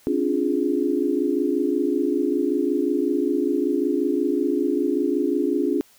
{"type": "chord", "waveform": "sine", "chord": "D half-diminished seventh", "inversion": "third", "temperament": "equal with one note detuned", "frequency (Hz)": [268.4, 293.7, 349.2, 415.3], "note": ["C4", "D4", "F4", "Ab4"], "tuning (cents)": [44, 0, 0, 0], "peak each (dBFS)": [-25, -24, -24, -26], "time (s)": [0.07, 5.81], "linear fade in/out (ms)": 0, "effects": ["white hiss -55 dBFS RMS until 5.98 s"]}